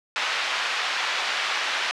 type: band-pass noise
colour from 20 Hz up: white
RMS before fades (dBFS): -26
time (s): 0.16-1.91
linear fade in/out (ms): 0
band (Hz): 880 to 3100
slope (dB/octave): 12
effects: low-pass 6000 Hz 12 dB/octave